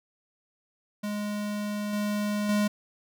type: tone with level steps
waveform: square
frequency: 207.7 Hz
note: G#3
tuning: in tune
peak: -30 / -27 / -23 dBFS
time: 1.03-2.68 s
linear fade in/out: 10 ms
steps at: 1.93 / 2.49 s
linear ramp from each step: 2 ms
effects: none